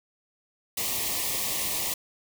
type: band-stop noise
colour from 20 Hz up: white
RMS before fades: -29 dBFS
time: 0.77-1.94 s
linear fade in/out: 5 ms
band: 1200 to 1800 Hz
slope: 96 dB/octave
effects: none